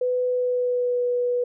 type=tone with pitch glide; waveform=sine; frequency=499.4 to 489.7 Hz; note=B4 to B4; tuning=+19 to -15 cents; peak=-20 dBFS; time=0.01-1.44 s; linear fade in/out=5 ms; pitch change=-34 cents; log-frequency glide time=0.25-1.04 s; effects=none